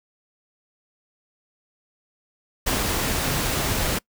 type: noise with ADSR envelope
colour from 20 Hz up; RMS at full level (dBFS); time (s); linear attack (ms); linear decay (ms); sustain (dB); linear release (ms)
pink; -22; 2.66-3.99; 14; 120; -2; 11
effects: noise-tail reverb RT60 0.1 s tail -24 dB re dry